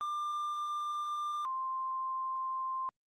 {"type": "tone pair in turn", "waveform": ["triangle", "sine"], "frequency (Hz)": [1193, 1047.9], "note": ["D6", "C6"], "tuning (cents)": [27, 2], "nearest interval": "major second", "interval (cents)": 225, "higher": "first", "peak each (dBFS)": [-31, -33], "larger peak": "first", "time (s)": [[0.01, 1.45], [1.45, 2.89]], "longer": "neither", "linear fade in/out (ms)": 0, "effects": ["Opus 32 kbps"]}